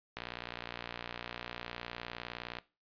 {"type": "click train", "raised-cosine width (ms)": 0.3, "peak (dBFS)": -23, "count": 145, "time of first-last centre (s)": [0.17, 2.586], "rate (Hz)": 59.6, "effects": ["noise-tail reverb RT60 0.3 s tail -19 dB re dry", "resampled to 11025 Hz"]}